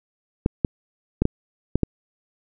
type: clicks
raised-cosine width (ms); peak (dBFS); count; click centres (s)
3; -5; 6; 0.461 / 0.648 / 1.22 / 1.254 / 1.756 / 1.833
effects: none